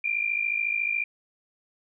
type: tone pair together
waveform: sine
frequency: 2362 / 2416 Hz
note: D7 / D7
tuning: +9 / +48 cents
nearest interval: unison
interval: 39 cents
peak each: -27 dBFS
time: 0.04-1.04 s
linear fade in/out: 5 ms
effects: none